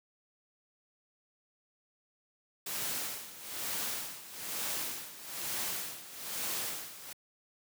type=noise with tremolo; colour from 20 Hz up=white; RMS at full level=-35 dBFS; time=2.66-7.13 s; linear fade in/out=5 ms; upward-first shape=sine; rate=1.1 Hz; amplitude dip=80%; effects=high-pass 100 Hz 12 dB/octave